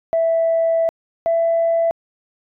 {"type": "tone pair in turn", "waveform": "sine", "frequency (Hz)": [659.3, 666.2], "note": ["E5", "E5"], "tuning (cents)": [0, 18], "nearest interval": "unison", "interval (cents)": 18, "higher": "second", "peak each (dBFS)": -13, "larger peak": "neither", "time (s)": [[0.13, 0.89], [1.26, 1.91]], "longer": "first", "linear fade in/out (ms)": 0, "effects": ["tanh soft clip ceiling -10 dBFS"]}